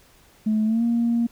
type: tone with pitch glide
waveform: sine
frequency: 216.1 to 234.3 Hz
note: A3 to A#3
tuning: -31 to +9 cents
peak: -17 dBFS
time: 0.46-1.27 s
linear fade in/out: 10 ms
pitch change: +140 cents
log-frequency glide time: 0.65-0.83 s
effects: tanh soft clip ceiling -14 dBFS + pink hiss -55 dBFS RMS until 1.31 s